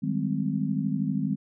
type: chord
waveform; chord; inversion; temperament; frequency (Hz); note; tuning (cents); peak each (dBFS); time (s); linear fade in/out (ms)
sine; Ab major seventh; second; just; 155.74 / 194.67 / 207.7 / 259.6; Eb3 / G3 / Ab3 / C4; +2 / -12 / 0 / -13; -30; 0.02-1.36; 20
effects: none